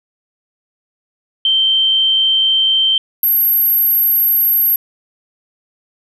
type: tone pair in turn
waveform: sine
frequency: 3124 / 12576 Hz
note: G7 / G9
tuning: -7 / +4 cents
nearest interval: 2 octaves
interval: 2411 cents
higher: second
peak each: -10 dBFS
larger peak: neither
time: 1.45-2.98 / 3.23-4.76 s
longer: neither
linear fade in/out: 2 ms
effects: none